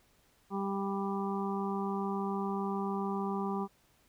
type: harmonic tone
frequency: 197 Hz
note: G3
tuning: 9 cents sharp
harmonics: 1 / 2 / 4 / 5 / 6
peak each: -34 / -37 / -40 / -41 / -42 dBFS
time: 0.5-3.68 s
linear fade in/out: 50 ms
effects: pink hiss -68 dBFS RMS until 4.08 s